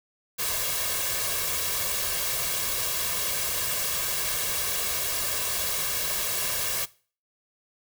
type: noise with comb filter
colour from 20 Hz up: white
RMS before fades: -28 dBFS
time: 0.38-6.86 s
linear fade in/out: 20 ms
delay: 1.8 ms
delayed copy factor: +0.65
effects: noise-tail reverb RT60 0.4 s tail -20 dB re dry

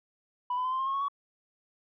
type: tone with pitch steps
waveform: sine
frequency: 987.8 / 1006.2 / 1025 / 1044.1 / 1063.6 / 1083.4 / 1103.7 / 1124.2 Hz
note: B5 / B5 / C6 / C6 / C6 / C#6 / C#6 / C#6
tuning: 0 / +32 / -36 / -4 / +28 / -40 / -8 / +24 cents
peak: -26 dBFS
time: 0.5-1.084 s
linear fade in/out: 5 ms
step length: 73 ms
effects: tanh soft clip ceiling -25 dBFS

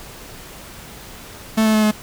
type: tone with pitch steps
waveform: 45% pulse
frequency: 220 / 217.7 / 215.5 / 213.2 Hz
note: A3 / A3 / A3 / G#3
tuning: 0 / -18 / -36 / +46 cents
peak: -13 dBFS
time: 1.57-1.914 s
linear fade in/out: 10 ms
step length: 86 ms
effects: pink hiss -38 dBFS RMS until 2.02 s

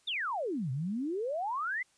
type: exponential two-way sweep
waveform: sine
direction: down then up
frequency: 3772 to 123 to 2104 Hz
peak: -31 dBFS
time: 0.07-1.83 s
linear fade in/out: 10 ms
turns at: 0.71 s
effects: white hiss -68 dBFS RMS until 1.97 s + resampled to 22050 Hz

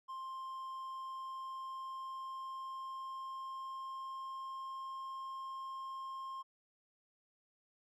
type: tone with pitch glide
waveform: triangle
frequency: 1054 to 1063.8 Hz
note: C6 to C6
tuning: +12 to +28 cents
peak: -40 dBFS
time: 0.08-6.43 s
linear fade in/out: 20 ms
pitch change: +16 cents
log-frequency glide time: 0.73-4.99 s
effects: none

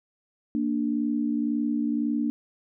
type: tone pair together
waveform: sine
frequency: 231.8 / 293.7 Hz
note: A#3 / D4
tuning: -10 / 0 cents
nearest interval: major third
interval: 410 cents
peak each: -26 dBFS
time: 0.55-2.3 s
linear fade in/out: 0 ms
effects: none

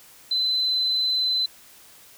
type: tone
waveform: sine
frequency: 4039 Hz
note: B7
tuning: 38 cents sharp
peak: -20 dBFS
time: 0.31-1.46 s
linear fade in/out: 5 ms
effects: white hiss -50 dBFS RMS until 2.17 s

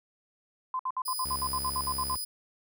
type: tone bursts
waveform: sine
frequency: 1029 Hz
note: C6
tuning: 29 cents flat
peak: -28 dBFS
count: 13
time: 0.74-2.149 s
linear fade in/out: 2 ms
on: 53 ms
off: 60 ms
type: tone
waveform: 10% pulse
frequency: 4978 Hz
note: D#8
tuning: in tune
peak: -26 dBFS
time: 1.05-2.25 s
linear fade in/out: 10 ms
type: tone with vibrato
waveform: sawtooth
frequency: 69 Hz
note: C#2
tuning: 7 cents flat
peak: -35 dBFS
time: 1.25-2.17 s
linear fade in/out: 5 ms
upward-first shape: sine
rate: 14 Hz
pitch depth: 8 cents each way
effects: none

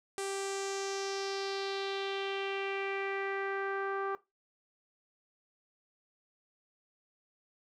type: tone with low-pass filter sweep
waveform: sawtooth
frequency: 392 Hz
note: G4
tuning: in tune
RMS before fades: -36 dBFS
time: 0.18-4.15 s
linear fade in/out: 0 ms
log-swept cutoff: 8800 to 1300 Hz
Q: 3
effects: noise-tail reverb RT60 0.2 s tail -17 dB re dry

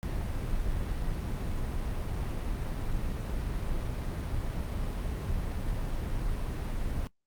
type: noise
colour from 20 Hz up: brown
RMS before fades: -32 dBFS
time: 0.03-7.07 s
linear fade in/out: 0 ms
effects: noise-tail reverb RT60 0.1 s tail -17 dB re dry + Opus 48 kbps

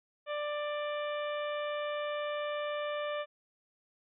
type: harmonic tone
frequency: 591 Hz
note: D5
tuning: 11 cents sharp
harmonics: 1 / 2 / 3 / 4 / 5 / 6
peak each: -34 / -40 / -44 / -46 / -48 / -50 dBFS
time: 0.26-3.26 s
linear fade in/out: 50 ms
effects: none

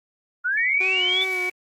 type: linear sweep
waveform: sine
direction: up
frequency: 1396 to 3564 Hz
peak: -20 dBFS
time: 0.44-1.25 s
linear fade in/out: 20 ms
type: tone with pitch glide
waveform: sine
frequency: 2258 to 2275 Hz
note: C#7 to C#7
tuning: +31 to +44 cents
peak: -23 dBFS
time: 0.57-1.5 s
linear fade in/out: 5 ms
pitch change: +13 cents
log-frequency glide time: 0.87-0.98 s
type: tone with vibrato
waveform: sawtooth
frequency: 370 Hz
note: F#4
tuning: in tune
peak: -26 dBFS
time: 0.8-1.5 s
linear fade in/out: 10 ms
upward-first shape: sine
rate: 2.8 Hz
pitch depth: 40 cents each way
effects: Opus 24 kbps

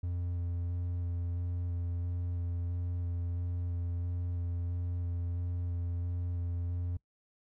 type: tone with vibrato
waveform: triangle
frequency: 87.31 Hz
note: F2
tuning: in tune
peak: -30 dBFS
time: 0.03-6.97 s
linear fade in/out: 5 ms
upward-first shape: square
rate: 1.5 Hz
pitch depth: 11 cents each way
effects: noise-tail reverb RT60 0.1 s tail -22 dB re dry

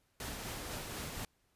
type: noise with tremolo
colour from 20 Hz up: pink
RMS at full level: -41 dBFS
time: 0.2-1.25 s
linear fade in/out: 2 ms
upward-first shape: triangle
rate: 4.1 Hz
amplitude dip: 30%
effects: pink hiss -75 dBFS RMS until 1.55 s + resampled to 32000 Hz

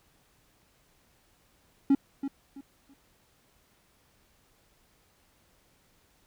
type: tone with echo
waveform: triangle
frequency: 275.5 Hz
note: C#4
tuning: 11 cents flat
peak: -15 dBFS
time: 1.9-1.95 s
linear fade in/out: 5 ms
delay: 330 ms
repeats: 3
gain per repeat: -12 dB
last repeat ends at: 2.94 s
effects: tanh soft clip ceiling -12 dBFS + pink hiss -66 dBFS RMS until 6.26 s

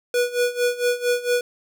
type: tone with tremolo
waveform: square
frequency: 487.6 Hz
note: B4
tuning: 22 cents flat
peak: -17 dBFS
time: 0.14-1.41 s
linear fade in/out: 2 ms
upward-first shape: sine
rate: 4.4 Hz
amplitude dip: 85%
effects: none

